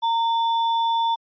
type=tone with sample-and-hold; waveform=sine; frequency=920 Hz; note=A#5; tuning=23 cents flat; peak=-18 dBFS; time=0.02-1.16 s; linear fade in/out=20 ms; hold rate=4410 Hz; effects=resampled to 11025 Hz